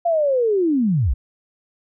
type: linear sweep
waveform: sine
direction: down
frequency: 699 to 46.25 Hz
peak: -15 dBFS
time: 0.05-1.14 s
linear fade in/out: 10 ms
effects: none